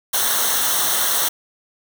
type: noise with comb filter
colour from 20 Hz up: white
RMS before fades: -19 dBFS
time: 0.13-1.29 s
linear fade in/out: 10 ms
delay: 0.41 ms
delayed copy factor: -0.75
effects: none

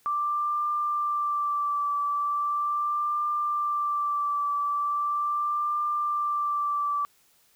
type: tone with vibrato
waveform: sine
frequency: 1174.7 Hz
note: D6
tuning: in tune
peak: -24 dBFS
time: 0.06-7.05 s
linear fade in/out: 0 ms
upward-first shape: triangle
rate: 0.39 Hz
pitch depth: 26 cents each way
effects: white hiss -63 dBFS RMS until 7.55 s

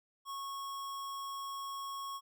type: tone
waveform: square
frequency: 1100 Hz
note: C#6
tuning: 14 cents flat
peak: -40 dBFS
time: 0.25-2.21 s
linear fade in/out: 50 ms
effects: none

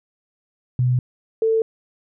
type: tone pair in turn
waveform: sine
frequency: 125.2 / 446.2 Hz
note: B2 / A4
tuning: +24 / +24 cents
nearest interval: octave + minor seventh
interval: 2200 cents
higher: second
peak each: -15 dBFS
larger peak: neither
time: 0.79-0.99 / 1.42-1.62 s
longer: neither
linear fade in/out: 2 ms
effects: none

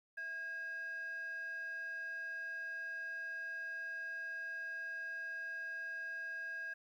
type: tone with frequency modulation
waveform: sine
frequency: 1629 Hz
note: G#6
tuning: 34 cents flat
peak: -39 dBFS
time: 0.17-6.74 s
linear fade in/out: 10 ms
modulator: 973 Hz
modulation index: 0.22
effects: tanh soft clip ceiling -37 dBFS + 12-bit

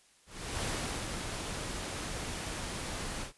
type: noise with ADSR envelope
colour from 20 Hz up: pink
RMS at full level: -34 dBFS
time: 0.26-3.33 s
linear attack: 380 ms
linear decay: 440 ms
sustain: -4 dB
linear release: 120 ms
effects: white hiss -64 dBFS RMS until 3.37 s + resampled to 24000 Hz

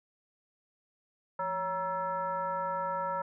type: tone with frequency modulation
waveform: sine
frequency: 945 Hz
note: A#5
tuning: 23 cents sharp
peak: -30 dBFS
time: 1.39-3.22 s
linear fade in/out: 5 ms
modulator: 388 Hz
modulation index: 1.1
effects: none

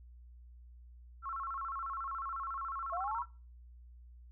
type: tone with vibrato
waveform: sine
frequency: 1213 Hz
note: D#6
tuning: 44 cents flat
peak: -37 dBFS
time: 1.22-3.26 s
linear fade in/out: 50 ms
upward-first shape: square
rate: 14 Hz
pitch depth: 180 cents each way
type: linear sweep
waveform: sine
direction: up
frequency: 659.3 to 989 Hz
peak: -36 dBFS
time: 2.92-3.23 s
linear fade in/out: 10 ms
effects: noise-tail reverb RT60 0.4 s tail -24 dB re dry + added 60 Hz sine -52 dBFS peak until 4.31 s

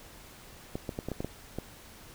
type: clicks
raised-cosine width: 2 ms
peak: -20 dBFS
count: 8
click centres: 0.755 / 0.892 / 0.989 / 1.086 / 1.117 / 1.205 / 1.246 / 1.586 s
effects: pink hiss -51 dBFS RMS until 2.14 s

